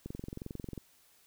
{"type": "click train", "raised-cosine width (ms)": 3, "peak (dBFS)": -27, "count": 17, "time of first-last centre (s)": [0.06, 0.777], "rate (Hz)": 22.3, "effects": ["white hiss -65 dBFS RMS until 1.26 s"]}